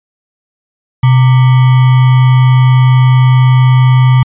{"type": "tone with sample-and-hold", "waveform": "sine", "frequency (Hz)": 127.8, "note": "C3", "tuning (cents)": -40, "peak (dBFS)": -3, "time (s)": [1.03, 4.23], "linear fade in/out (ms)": 5, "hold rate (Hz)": 1050, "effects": ["resampled to 8000 Hz"]}